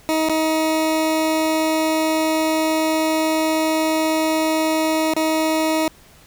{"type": "tone with dropouts", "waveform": "20% pulse", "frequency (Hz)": 316.4, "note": "D#4", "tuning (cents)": 29, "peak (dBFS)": -12, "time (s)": [0.09, 5.88], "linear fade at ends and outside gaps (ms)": 0, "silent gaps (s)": [[0.287, 0.296], [5.137, 5.165]], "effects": ["pink hiss -49 dBFS RMS until 6.26 s"]}